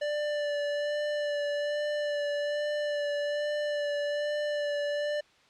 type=tone with vibrato; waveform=square; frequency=587 Hz; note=D5; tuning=1 cent flat; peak=-29 dBFS; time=0.01-5.21 s; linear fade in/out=10 ms; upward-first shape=sine; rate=1.2 Hz; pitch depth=18 cents each way; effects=white hiss -61 dBFS RMS until 5.49 s + low-pass 4000 Hz 12 dB/octave